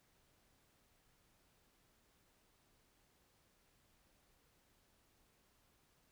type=silence; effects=pink hiss -74 dBFS RMS until 6.11 s